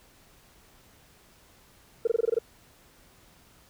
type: tone bursts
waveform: sine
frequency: 459.8 Hz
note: A#4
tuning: 24 cents flat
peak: -19 dBFS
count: 8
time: 2.05-2.388 s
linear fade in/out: 5 ms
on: 23 ms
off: 22 ms
effects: tanh soft clip ceiling -16 dBFS + pink hiss -58 dBFS RMS until 3.69 s